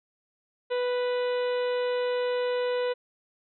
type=harmonic tone with a mistuned harmonic; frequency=493.9 Hz; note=B4; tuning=in tune; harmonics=1 / 2 / 3 / 4 / 5 / 6 / 7 / 8; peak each=-25 / -37 / -40 / -43 / -45 / -44 / -47 / -47 dBFS; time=0.7-2.94 s; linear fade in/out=20 ms; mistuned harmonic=7; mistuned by=+32 cents; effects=none